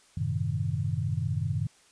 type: chord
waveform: sine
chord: F# diminished seventh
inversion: none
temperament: equal with one note detuned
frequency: 94.28 / 110 / 130.81 / 155.56 Hz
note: F#2 / A2 / C3 / Eb3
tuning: +33 / 0 / 0 / 0 cents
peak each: -32 dBFS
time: 0.17-1.67 s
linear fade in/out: 5 ms
effects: white hiss -60 dBFS RMS until 1.91 s + resampled to 22050 Hz